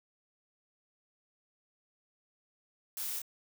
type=noise with echo; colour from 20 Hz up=blue; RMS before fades=-39 dBFS; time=2.97-3.19 s; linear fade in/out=2 ms; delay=28 ms; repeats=1; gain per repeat=-2 dB; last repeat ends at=3.218 s; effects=none